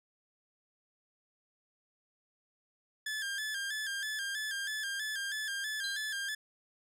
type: tone with vibrato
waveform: sawtooth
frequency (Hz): 1665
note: G#6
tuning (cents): +4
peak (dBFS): -31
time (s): 3.06-6.35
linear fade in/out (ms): 5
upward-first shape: square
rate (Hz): 3.1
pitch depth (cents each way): 67
type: tone with exponential decay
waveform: sine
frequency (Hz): 4058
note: B7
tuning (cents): +46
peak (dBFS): -35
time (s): 5.84-6.26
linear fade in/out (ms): 2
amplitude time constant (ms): 91
effects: low-pass 12000 Hz 12 dB/octave